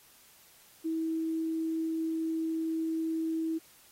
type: tone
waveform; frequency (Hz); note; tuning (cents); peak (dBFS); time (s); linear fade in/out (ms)
sine; 323.1; E4; -35; -29; 0.84-3.59; 20
effects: white hiss -59 dBFS RMS until 3.91 s + AAC 48 kbps